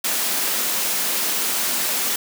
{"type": "high-pass noise", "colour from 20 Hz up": "white", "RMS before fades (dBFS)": -22, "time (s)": [0.04, 2.16], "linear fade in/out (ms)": 5, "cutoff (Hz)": 170, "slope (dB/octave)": 48, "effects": []}